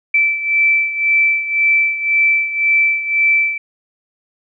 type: beating tone pair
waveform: sine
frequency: 2325 / 2326.9 Hz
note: D7 / D7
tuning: -18 / -17 cents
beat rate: 1.9 Hz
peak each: -13 / -18 dBFS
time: 0.14-3.58 s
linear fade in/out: 5 ms
effects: none